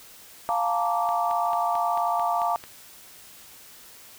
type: chord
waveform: sine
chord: Bb major seventh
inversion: second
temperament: just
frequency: 699.2 / 874.1 / 932.3 / 1165.4 Hz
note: F5 / A5 / Bb5 / D6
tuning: +2 / -12 / 0 / -14 cents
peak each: -25 / -29 / -29 / -28 dBFS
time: 0.49-2.56 s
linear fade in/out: 0 ms
type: click train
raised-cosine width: 0.3 ms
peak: -24 dBFS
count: 8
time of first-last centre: 1.09-2.639 s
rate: 4.52 Hz
effects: white hiss -48 dBFS RMS until 4.18 s